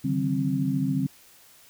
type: tone cluster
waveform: sine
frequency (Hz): 141.9 / 155.8 / 190.1 / 263.6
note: C#3 / D#3 / F#3 / C4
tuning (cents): +41 / +3 / +47 / +13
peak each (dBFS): -28 / -31 / -29 / -26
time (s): 0.04-1.07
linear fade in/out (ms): 10
effects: white hiss -54 dBFS RMS until 1.69 s